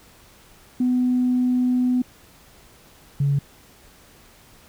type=tone pair in turn; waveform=sine; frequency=250 / 140.96 Hz; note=B3 / C#3; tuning=+21 / +29 cents; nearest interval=minor seventh; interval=992 cents; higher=first; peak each=-16 dBFS; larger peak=neither; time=0.8-2.02 / 3.2-3.39 s; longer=first; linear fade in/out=5 ms; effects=tanh soft clip ceiling -12 dBFS + pink hiss -51 dBFS RMS until 4.68 s